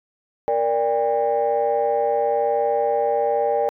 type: chord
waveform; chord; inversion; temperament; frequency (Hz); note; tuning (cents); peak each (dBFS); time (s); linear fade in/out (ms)
sine; G minor; first; equal with one note detuned; 466.2 / 587.3 / 801.9; Bb4 / D5 / G5; 0 / 0 / +39; -21; 0.48-3.69; 0
effects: tanh soft clip ceiling -11 dBFS